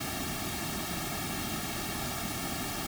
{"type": "noise with comb filter", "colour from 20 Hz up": "pink", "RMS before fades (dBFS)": -35, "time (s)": [0, 2.87], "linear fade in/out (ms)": 10, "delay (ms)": 2, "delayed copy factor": -0.85, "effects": []}